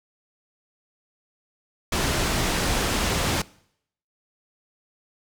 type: low-pass noise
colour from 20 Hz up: pink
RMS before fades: -24 dBFS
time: 1.92-3.42 s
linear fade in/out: 5 ms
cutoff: 8800 Hz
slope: 12 dB/octave
effects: noise-tail reverb RT60 0.7 s tail -22 dB re dry